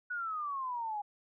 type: exponential sweep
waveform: sine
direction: down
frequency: 1483 to 812 Hz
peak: -34 dBFS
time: 0.1-1.02 s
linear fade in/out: 10 ms
effects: none